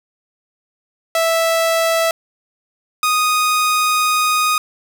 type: tone pair in turn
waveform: sawtooth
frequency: 658 / 1242.1 Hz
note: E5 / D#6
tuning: -3 / -3 cents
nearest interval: major seventh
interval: 1100 cents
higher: second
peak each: -10 dBFS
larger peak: neither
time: 1.15-2.11 / 3.03-4.58 s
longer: second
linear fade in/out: 2 ms
effects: none